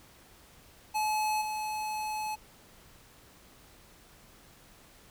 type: tone with level steps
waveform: square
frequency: 857 Hz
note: A5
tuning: 46 cents flat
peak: -28 / -33 dBFS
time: 0.94-2.36 s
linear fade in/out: 20 ms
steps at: 1.41 s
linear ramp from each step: 10 ms
effects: pink hiss -57 dBFS RMS until 5.1 s